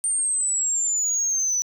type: exponential sweep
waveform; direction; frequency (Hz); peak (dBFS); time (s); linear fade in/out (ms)
sine; down; 8900 to 5920; -19; 0.04-1.62; 0
effects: tanh soft clip ceiling -17 dBFS + 10-bit